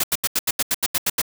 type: noise bursts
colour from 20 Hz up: white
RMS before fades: -20 dBFS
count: 11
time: 0-1.217 s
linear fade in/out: 5 ms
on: 37 ms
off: 81 ms
effects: none